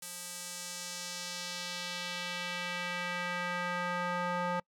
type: tone with band-pass filter sweep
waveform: square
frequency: 177.2 Hz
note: F3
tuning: 25 cents sharp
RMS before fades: -37 dBFS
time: 0.02-4.6 s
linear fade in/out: 5 ms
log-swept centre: 10000 to 990 Hz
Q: 1.2
effects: noise-tail reverb RT60 0.1 s tail -26 dB re dry